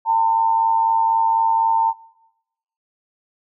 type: tone with amplitude modulation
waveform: sine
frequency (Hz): 905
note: A5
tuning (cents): +48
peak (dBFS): -11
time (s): 0.05-1.94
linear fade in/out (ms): 50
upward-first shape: sine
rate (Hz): 104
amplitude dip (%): 50
effects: noise-tail reverb RT60 0.9 s tail -21 dB re dry